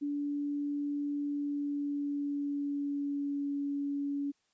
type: tone with pitch glide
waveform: sine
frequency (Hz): 288.5 to 283.4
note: D4 to C#4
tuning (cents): -31 to +38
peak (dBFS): -31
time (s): 0.01-4.32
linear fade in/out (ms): 20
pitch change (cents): -31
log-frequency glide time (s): 1.25-3.53
effects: white hiss -75 dBFS RMS until 4.53 s + resampled to 16000 Hz